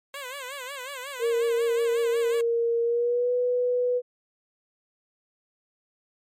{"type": "tone with vibrato", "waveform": "10% pulse", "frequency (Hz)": 533, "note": "C5", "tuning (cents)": 32, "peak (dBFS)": -26, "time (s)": [0.14, 2.41], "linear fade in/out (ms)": 2, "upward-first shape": "sine", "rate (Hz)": 5.5, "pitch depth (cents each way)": 130}
{"type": "tone with pitch glide", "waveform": "sine", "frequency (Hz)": [466.2, 493.4], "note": ["A#4", "B4"], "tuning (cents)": [0, -2], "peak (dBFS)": -21, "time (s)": [1.19, 4.02], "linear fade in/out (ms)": 50, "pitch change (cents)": 98, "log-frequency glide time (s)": [2.82, 3.32]}
{"effects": ["MP3 64 kbps"]}